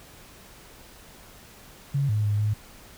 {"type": "tone with pitch steps", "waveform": "sine", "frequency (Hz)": [139.8, 106.1, 103.7, 105.7], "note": ["C#3", "G#2", "G#2", "G#2"], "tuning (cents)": [15, 38, -2, 31], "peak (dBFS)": -21, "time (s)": [1.94, 2.54], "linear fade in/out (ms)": 10, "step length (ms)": 150, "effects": ["pink hiss -49 dBFS RMS until 2.97 s"]}